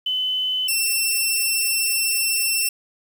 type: tone pair in turn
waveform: sine / 10% pulse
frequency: 3026 / 2696 Hz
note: F#7 / E7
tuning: +38 / +38 cents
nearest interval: major second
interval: 200 cents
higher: first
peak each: -20 / -10 dBFS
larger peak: second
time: 0.06-0.68 / 0.68-2.69 s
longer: second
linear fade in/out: 5 ms
effects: 8-bit